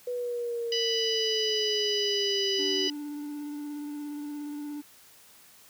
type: exponential sweep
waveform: sine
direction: down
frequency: 493.9 to 379.2 Hz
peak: -29 dBFS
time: 0.07-2.88 s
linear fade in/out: 5 ms
type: harmonic tone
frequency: 987.8 Hz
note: B5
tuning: in tune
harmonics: 2 / 3 / 4 / 5 / 6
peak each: -40 / -29 / -40 / -31 / -40 dBFS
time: 0.72-2.9 s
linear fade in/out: 2 ms
type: tone with vibrato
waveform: triangle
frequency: 293.7 Hz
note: D4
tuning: in tune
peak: -32 dBFS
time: 2.58-4.82 s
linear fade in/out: 20 ms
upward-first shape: sine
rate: 17 Hz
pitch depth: 18 cents each way
effects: white hiss -55 dBFS RMS until 5.69 s + high-pass 60 Hz 12 dB/octave